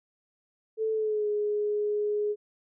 sine tone with pitch glide, 440 to 417.5 Hz, A4 to G#4, 0 to +9 cents, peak -25 dBFS, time 0.77-2.36 s, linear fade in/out 50 ms, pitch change -91 cents, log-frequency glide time 0.92-1.28 s, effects none

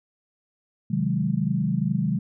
sine chord, Ab dominant seventh, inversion first, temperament equal, 130.81 / 155.56 / 185 / 207.7 Hz, C3 / Eb3 / Gb3 / Ab3, 0 / 0 / 0 / 0 cents, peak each -28 / -26 / -26 / -27 dBFS, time 0.9-2.19 s, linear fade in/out 10 ms, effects none

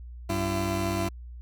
20% pulse tone pair together, 95.5 / 337.7 Hz, G2 / E4, -45 / +42 cents, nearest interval octave + minor seventh, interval 2187 cents, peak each -24 dBFS, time 0.29-1.09 s, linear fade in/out 10 ms, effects added 60 Hz sine -39 dBFS peak until 1.41 s

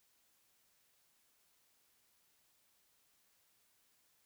silence, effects white hiss -74 dBFS RMS until 4.25 s

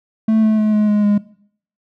triangle tone with pitch steps, 220 / 217.1 / 214.2 / 211.4 / 208.6 / 205.9 Hz, A3 / A3 / A3 / G#3 / G#3 / G#3, 0 / -23 / -46 / +31 / +8 / -15 cents, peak -9 dBFS, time 0.28-1.18 s, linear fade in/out 5 ms, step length 150 ms, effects noise-tail reverb RT60 0.6 s tail -19 dB re dry

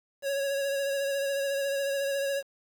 square tone with vibrato, 554.4 Hz, C#5, in tune, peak -28 dBFS, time 0.22-2.43 s, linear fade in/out 50 ms, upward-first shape triangle, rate 14 Hz, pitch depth 31 cents each way, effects 9-bit

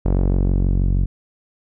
sawtooth tone with low-pass filter sweep, 46.25 Hz, F#1, in tune, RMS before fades -17 dBFS, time 0.05-1.06 s, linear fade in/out 10 ms, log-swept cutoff 620 to 170 Hz, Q 0.8, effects none

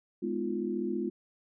sine chord, F half-diminished seventh, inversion first, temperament just, 209.5 / 251.4 / 314.3 / 349.2 Hz, Ab3 / Cb4 / Eb4 / F4, +15 / +31 / +18 / 0 cents, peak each -35 / -36 / -39 / -33 dBFS, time 0.22-1.1 s, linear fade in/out 10 ms, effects none

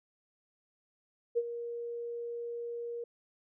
sine tone with ADSR envelope, 471.9 Hz, A#4, 21 cents sharp, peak -24 dBFS, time 1.35-3.04 s, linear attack 26 ms, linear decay 45 ms, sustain -12 dB, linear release 4 ms, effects none

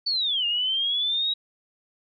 sine linear two-way sweep, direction down then up, 4549 to 2800 to 3838 Hz, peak -22 dBFS, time 0.06-1.34 s, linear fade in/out 10 ms, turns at 0.46 s, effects none

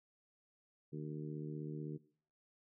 harmonic tone, 75.9 Hz, D#2, 42 cents flat, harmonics 2 / 3 / 4 / 5 / 6, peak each -43 / -50 / -48 / -49 / -54 dBFS, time 0.92-1.98 s, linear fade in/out 20 ms, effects noise-tail reverb RT60 0.5 s tail -20 dB re dry

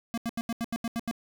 square tone bursts, 231.6 Hz, A#3, 11 cents flat, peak -29 dBFS, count 9, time 0.14-1.112 s, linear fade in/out 0 ms, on 36 ms, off 81 ms, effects none

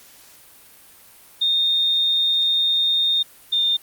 sine tone pair in turn, 3665 / 3623 Hz, A#7 / A7, -30 / +50 cents, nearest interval unison, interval 20 cents, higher first, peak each -16 dBFS, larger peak neither, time 1.41-3.23 / 3.52-3.77 s, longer first, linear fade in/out 10 ms, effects white hiss -48 dBFS RMS until 3.82 s + Opus 48 kbps

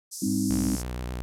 pink band-pass noise, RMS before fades -38 dBFS, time 0.11-0.83 s, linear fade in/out 20 ms, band 5100 to 12000 Hz, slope 48 dB/octave
sine chord, C minor, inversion second, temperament equal with one note detuned, 198.62 / 261.6 / 311.1 Hz, G3 / C4 / Eb4, +23 / 0 / 0 cents, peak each -27 / -27 / -30 dBFS, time 0.22-0.76 s, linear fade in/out 5 ms
triangle tone, 103.83 Hz, G#2, in tune, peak -32 dBFS, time 0.25-0.71 s, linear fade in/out 20 ms
sawtooth tone with vibrato, 61.74 Hz, B1, in tune, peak -27 dBFS, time 0.5-1.22 s, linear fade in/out 0 ms, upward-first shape sine, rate 8.6 Hz, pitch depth 46 cents each way
effects none

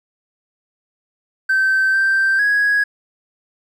triangle tone with pitch steps, 1548 / 1567 / 1661 Hz, G6 / G6 / G#6, -22 / -1 / 0 cents, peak -10 dBFS, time 1.49-2.84 s, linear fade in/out 10 ms, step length 450 ms, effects tanh soft clip ceiling -9 dBFS

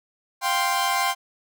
sawtooth chord, F suspended second, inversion none, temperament equal, 698.5 / 784 / 1046.5 Hz, F5 / G5 / C6, 0 / 0 / 0 cents, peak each -25 / -21 / -20 dBFS, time 0.41-1.15 s, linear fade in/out 50 ms, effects none

